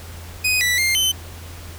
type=tone with pitch steps; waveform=sawtooth; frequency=2502 / 1967 / 2111 / 3058 Hz; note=D#7 / B6 / C7 / G7; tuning=+9 / -7 / +15 / -44 cents; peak=-13 dBFS; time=0.44-1.12 s; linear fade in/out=10 ms; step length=170 ms; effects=added 84 Hz sine -35 dBFS peak until 1.78 s + pink hiss -40 dBFS RMS until 1.78 s